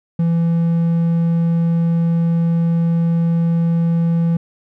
triangle tone, 167.5 Hz, E3, 28 cents sharp, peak -11 dBFS, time 0.19-4.37 s, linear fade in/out 5 ms, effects none

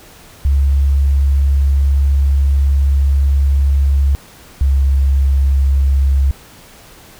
sine tone pair in turn, 69.3 / 68.23 Hz, C#2 / C#2, 0 / -27 cents, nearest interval unison, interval 27 cents, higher first, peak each -9 dBFS, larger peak neither, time 0.45-4.15 / 4.61-6.31 s, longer first, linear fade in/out 0 ms, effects pink hiss -41 dBFS RMS until 7.19 s

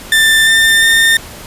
30% pulse tone with pitch steps, 1781 / 1797.5 / 1814.2 Hz, A6 / A6 / A#6, +21 / +36 / -47 cents, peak -4 dBFS, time 0.12-1.17 s, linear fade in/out 2 ms, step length 350 ms, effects pink hiss -31 dBFS RMS until 1.46 s + resampled to 32000 Hz

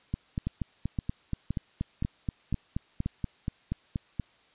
two click trains, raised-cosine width 5 ms, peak -17 / -17 dBFS, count 6 / 18, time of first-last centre 0.47-3.061 / 0.14-4.197 s, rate 1.93 / 4.19 Hz, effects white hiss -62 dBFS RMS until 4.54 s + resampled to 8000 Hz

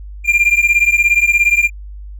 triangle beating tone pair, 2386 / 2403 Hz, D7 / D7, +27 / +39 cents, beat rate 17 Hz, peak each -11 dBFS, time 0.24-1.7 s, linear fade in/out 50 ms, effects added 50 Hz sine -28 dBFS peak until 2.19 s

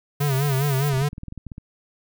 violet noise, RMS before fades -34 dBFS, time 0.2-0.9 s, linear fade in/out 10 ms
square tone with vibrato, 138.59 Hz, C#3, in tune, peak -20 dBFS, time 0.2-1.09 s, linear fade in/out 10 ms, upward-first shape sine, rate 4.9 Hz, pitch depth 100 cents each way
clicks, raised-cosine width 5 ms, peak -23 dBFS, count 12, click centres 0.937 / 0.974 / 1.018 / 1.131 / 1.181 / 1.234 / 1.283 / 1.324 / 1.377 / 1.467 / 1.518 / 1.581 s
effects none

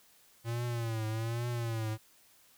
square tone with vibrato, 114.8 Hz, A#2, 26 cents flat, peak -33 dBFS, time 0.44-1.98 s, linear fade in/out 50 ms, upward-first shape triangle, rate 1.2 Hz, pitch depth 100 cents each way, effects white hiss -63 dBFS RMS until 2.57 s

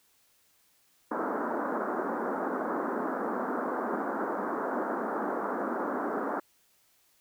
pink band-pass noise, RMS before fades -32 dBFS, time 1.11-6.4 s, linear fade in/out 5 ms, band 220 to 1500 Hz, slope 48 dB/octave, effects white hiss -67 dBFS RMS until 7.2 s

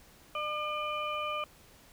harmonic tone, 602 Hz, D5, 43 cents sharp, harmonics 1 / 2 / 4 / 5, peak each -38 / -34 / -40 / -42 dBFS, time 0.35-1.44 s, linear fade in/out 2 ms, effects pink hiss -58 dBFS RMS until 1.92 s

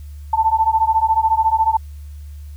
sine beating tone pair, 880 / 894 Hz, A5 / A5, 0 / +27 cents, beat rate 14 Hz, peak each -16 dBFS, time 0.33-1.77 s, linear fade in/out 5 ms, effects added 73 Hz sine -31 dBFS peak until 2.56 s + white hiss -55 dBFS RMS until 2.56 s

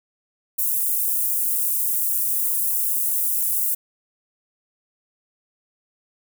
white high-pass noise, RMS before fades -22 dBFS, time 0.58-3.75 s, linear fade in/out 10 ms, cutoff 9600 Hz, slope 24 dB/octave, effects none

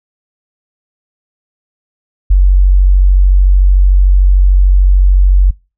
sine tone, 46.75 Hz, F#1, 19 cents sharp, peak -3 dBFS, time 2.3-5.51 s, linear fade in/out 10 ms, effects noise-tail reverb RT60 0.3 s tail -25 dB re dry

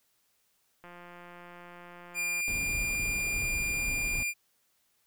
click train, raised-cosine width 0.5 ms, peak -34 dBFS, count 275, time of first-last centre 0.84-2.406 s, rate 175 Hz
45% pulse tone, 2400 Hz, D7, 37 cents sharp, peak -29 dBFS, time 2.14-4.34 s, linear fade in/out 50 ms
brown noise, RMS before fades -38 dBFS, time 2.48-4.23 s, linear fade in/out 0 ms
effects white hiss -72 dBFS RMS until 5.06 s

